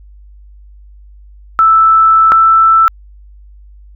sine tone pair in turn, 1318.5 / 1325.4 Hz, E6 / E6, 0 / +9 cents, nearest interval unison, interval 9 cents, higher second, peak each -4 dBFS, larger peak neither, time 1.59-2.32 / 2.32-2.88 s, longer first, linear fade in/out 0 ms, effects added 50 Hz sine -35 dBFS peak until 3.95 s

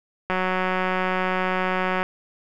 click train, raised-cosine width 0.5 ms, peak -9 dBFS, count 321, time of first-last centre 0.3-2.03 s, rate 185 Hz, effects none

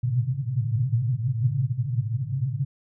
pink band-pass noise, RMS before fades -25 dBFS, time 0.03-2.65 s, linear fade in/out 5 ms, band 110 to 140 Hz, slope 96 dB/octave, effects none

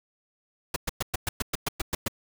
pink noise bursts, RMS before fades -27 dBFS, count 11, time 0.74-2.082 s, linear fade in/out 5 ms, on 22 ms, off 110 ms, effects none

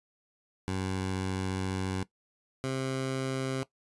15% pulse tone pair in turn, 94.4 / 132.4 Hz, F#2 / C3, +35 / +21 cents, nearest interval tritone, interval 586 cents, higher second, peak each -24 / -24 dBFS, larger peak neither, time 0.68-2.03 / 2.64-3.63 s, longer first, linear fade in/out 0 ms, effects noise-tail reverb RT60 0.1 s tail -18 dB re dry + resampled to 24000 Hz

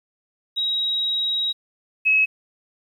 sine tone pair in turn, 3820 / 2569 Hz, A#7 / E7, +42 / -45 cents, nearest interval perfect fifth, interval 687 cents, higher first, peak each -20 / -14 dBFS, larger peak second, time 0.56-1.53 / 2.05-2.26 s, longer first, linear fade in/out 20 ms, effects 9-bit

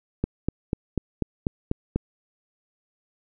click train, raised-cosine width 3 ms, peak -10 dBFS, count 8, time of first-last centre 0.24-1.96 s, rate 4.07 Hz, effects none

